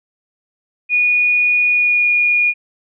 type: tone with pitch glide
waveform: sine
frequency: 2456 to 2438 Hz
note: D#7 to D#7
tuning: -23 to -36 cents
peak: -11 dBFS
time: 0.89-2.54 s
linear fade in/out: 50 ms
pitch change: -13 cents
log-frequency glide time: 1.71-2.09 s
effects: none